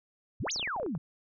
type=exponential two-way sweep; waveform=sine; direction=up then down; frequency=71.1 to 6960 to 138 Hz; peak=-31 dBFS; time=0.4-0.98 s; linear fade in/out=5 ms; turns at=0.52 s
type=clicks; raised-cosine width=1 ms; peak=-29 dBFS; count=10; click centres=0.467 / 0.561 / 0.596 / 0.628 / 0.675 / 0.763 / 0.799 / 0.831 / 0.863 / 0.951 s
effects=none